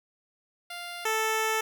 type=tone pair in turn; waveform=10% pulse; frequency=698.5 / 440 Hz; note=F5 / A4; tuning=0 / 0 cents; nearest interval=minor sixth; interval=800 cents; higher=first; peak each=-28 / -17 dBFS; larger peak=second; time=0.7-1.05 / 1.05-1.61 s; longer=second; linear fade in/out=5 ms; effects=none